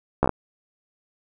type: slowing click train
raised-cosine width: 1 ms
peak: -4 dBFS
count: 5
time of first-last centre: 0.23-0.293 s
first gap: 14 ms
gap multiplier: 1.08
effects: none